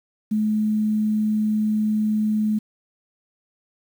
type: tone with quantisation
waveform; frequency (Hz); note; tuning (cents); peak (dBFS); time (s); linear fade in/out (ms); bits
sine; 214.2; A3; -46; -18; 0.31-2.59; 10; 8
effects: none